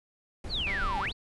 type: noise with tremolo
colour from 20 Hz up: brown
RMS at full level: -35 dBFS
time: 0.44-1.12 s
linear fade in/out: 2 ms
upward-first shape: sine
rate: 8.1 Hz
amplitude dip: 25%
type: exponential two-way sweep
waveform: sine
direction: down then up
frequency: 4700 to 784 to 4700 Hz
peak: -29 dBFS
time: 0.49-1.13 s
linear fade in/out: 50 ms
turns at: 0.99 s
type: click train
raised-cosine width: 0.3 ms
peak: -24 dBFS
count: 77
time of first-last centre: 0.67-1.058 s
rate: 196 Hz
effects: resampled to 24000 Hz